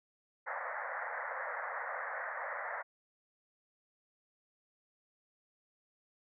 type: band-pass noise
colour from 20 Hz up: white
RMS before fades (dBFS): -40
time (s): 0.46-2.83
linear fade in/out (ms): 20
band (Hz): 500 to 2000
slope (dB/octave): 96
effects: none